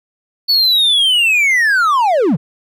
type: linear sweep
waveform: triangle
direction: down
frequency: 4494 to 120.2 Hz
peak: -8 dBFS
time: 0.48-2.37 s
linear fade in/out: 20 ms
effects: none